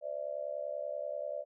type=tone with amplitude modulation; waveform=sine; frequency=587.3 Hz; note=D5; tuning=in tune; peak=-31 dBFS; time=0.01-1.45 s; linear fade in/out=50 ms; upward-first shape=sine; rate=70.3 Hz; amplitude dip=95%; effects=none